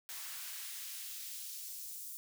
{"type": "noise with high-pass filter sweep", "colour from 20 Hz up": "white", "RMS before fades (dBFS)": -45, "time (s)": [0.09, 2.17], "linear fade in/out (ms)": 0, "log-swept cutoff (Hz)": [950, 7900], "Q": 0.76, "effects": []}